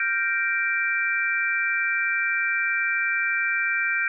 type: chord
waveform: sine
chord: G minor seventh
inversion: third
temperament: equal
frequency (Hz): 1396.9 / 1568 / 1864.7 / 2349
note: F6 / G6 / Bb6 / D7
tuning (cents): 0 / 0 / 0 / 0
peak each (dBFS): -30 / -25 / -31 / -25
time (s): 0-4.08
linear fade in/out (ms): 2
effects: none